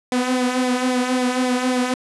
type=tone with flanger; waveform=sawtooth; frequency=251.9 Hz; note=B3; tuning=34 cents sharp; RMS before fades=-20 dBFS; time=0.12-1.94 s; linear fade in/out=2 ms; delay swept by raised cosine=0.67 to 3.77 ms; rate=3.7 Hz; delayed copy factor=-0.6; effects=resampled to 24000 Hz + 8-bit